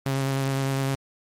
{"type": "tone with vibrato", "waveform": "sawtooth", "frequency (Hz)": 135.5, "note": "C#3", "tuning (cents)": -39, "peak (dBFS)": -19, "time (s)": [0.06, 0.95], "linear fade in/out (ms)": 2, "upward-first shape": "triangle", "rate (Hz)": 9.8, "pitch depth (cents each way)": 19, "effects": ["MP3 64 kbps"]}